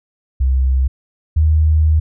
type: tone pair in turn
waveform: sine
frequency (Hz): 65.41 / 77.93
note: C2 / D#2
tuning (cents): 0 / +3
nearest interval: minor third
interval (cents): 303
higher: second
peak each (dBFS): -11 / -9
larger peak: second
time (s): 0.4-0.88 / 1.36-2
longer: second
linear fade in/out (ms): 10
effects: none